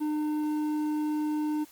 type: tone with hard clipping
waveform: sine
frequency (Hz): 302.9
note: D#4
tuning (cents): -46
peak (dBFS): -28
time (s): 0-1.65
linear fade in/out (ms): 20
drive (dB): 6
effects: white hiss -55 dBFS RMS until 1.71 s + Opus 32 kbps